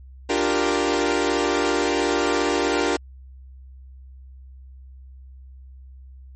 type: chord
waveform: sawtooth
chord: G minor seventh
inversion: second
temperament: equal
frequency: 293.7 / 349.2 / 392 / 466.2 Hz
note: D4 / F4 / G4 / Bb4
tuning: 0 / 0 / 0 / 0 cents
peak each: -21 dBFS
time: 0.29-2.97 s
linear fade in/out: 10 ms
effects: added 65 Hz sine -40 dBFS peak until 6.35 s + MP3 32 kbps